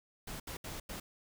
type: noise bursts at uneven times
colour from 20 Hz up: pink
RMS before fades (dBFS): -43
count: 4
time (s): 0.27-0.4 / 0.47-0.57 / 0.64-0.8 / 0.89-1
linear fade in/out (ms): 5
effects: none